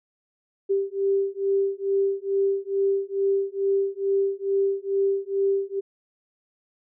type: beating tone pair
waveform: sine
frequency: 392 / 394.3 Hz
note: G4 / G4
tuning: 0 / +10 cents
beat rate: 2.3 Hz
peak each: -24 dBFS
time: 0.69-5.81 s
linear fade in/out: 20 ms
effects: none